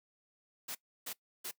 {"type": "noise bursts", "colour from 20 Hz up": "white", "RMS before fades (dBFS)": -41, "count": 3, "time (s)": [0.68, 1.513], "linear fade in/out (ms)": 10, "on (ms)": 71, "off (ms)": 310, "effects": ["noise-tail reverb RT60 0.1 s tail -20 dB re dry", "high-pass 200 Hz 12 dB/octave"]}